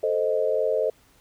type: chord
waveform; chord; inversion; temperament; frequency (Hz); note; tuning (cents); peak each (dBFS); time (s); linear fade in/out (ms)
sine; A diminished; none; equal; 440 / 523.3 / 622.3; A4 / C5 / Eb5; 0 / 0 / 0; -25; 0.03-0.9; 5
effects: pink hiss -59 dBFS RMS until 1.2 s